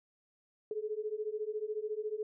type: beating tone pair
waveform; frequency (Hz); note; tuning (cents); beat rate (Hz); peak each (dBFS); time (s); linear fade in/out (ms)
sine; 420 / 434; G#4 / A4; +19 / -24; 14; -38 / -37; 0.71-2.23; 2
effects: none